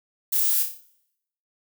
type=noise with echo; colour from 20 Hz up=violet; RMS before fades=-23 dBFS; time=0.32-0.63 s; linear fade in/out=10 ms; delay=30 ms; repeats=6; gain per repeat=-5 dB; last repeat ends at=0.81 s; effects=noise-tail reverb RT60 0.8 s tail -20 dB re dry